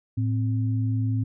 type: tone pair together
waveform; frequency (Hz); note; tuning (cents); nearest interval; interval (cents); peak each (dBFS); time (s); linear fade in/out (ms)
sine; 109.99 / 261.6; A2 / C4; 0 / 0; octave + minor third; 1500; -22 / -30; 0.17-1.24; 10
effects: none